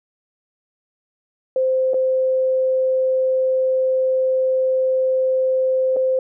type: tone with dropouts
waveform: sine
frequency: 520 Hz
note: C5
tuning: 11 cents flat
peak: -15 dBFS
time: 1.56-6.19 s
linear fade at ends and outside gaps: 2 ms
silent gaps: 1.935-1.942 / 5.963-5.967 s
effects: none